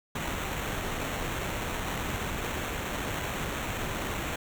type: noise with sample-and-hold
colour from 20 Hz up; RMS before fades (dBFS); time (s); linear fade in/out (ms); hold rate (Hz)
pink; -33; 0.15-4.36; 5; 4900
effects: none